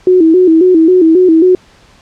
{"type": "tone with vibrato", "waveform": "sine", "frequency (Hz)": 344.3, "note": "F4", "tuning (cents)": -25, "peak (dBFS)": -3, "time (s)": [0.07, 1.55], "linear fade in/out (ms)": 2, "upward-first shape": "square", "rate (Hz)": 3.7, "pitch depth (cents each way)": 110, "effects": ["pink hiss -44 dBFS RMS until 2.01 s", "low-pass 6000 Hz 12 dB/octave"]}